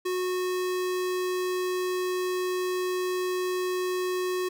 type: tone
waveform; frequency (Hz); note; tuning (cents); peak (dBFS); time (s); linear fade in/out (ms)
square; 365.7; F#4; -20; -27; 0.05-4.49; 10
effects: none